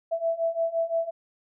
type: beating tone pair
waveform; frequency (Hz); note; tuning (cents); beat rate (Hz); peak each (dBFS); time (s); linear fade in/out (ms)
sine; 659.3 / 665.1; E5 / E5; 0 / +15; 5.8; -28 / -26; 0.11-1.11; 20
effects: none